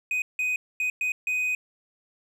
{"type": "tone bursts at uneven times", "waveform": "triangle", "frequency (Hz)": 2500, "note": "D#7", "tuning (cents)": 8, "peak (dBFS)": -22, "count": 5, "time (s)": [[0.11, 0.22], [0.39, 0.56], [0.8, 0.9], [1.01, 1.12], [1.27, 1.55]], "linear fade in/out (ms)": 2, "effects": []}